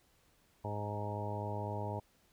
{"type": "harmonic tone with a mistuned harmonic", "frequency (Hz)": 103.83, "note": "G#2", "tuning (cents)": 0, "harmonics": [1, 2, 3, 4, 5, 6, 7, 8, 9], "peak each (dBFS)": [-39, -47, -49, -46, -47, -45, -52, -45, -45], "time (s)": [0.64, 2], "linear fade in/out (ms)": 10, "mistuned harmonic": 8, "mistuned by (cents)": 16, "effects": ["pink hiss -70 dBFS RMS until 2.32 s"]}